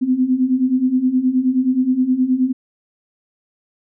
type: beating tone pair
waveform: sine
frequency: 250.1 / 259.6 Hz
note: B3 / C4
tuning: +22 / -13 cents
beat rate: 9.5 Hz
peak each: -19 / -15 dBFS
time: 0.01-2.53 s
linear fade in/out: 20 ms
effects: none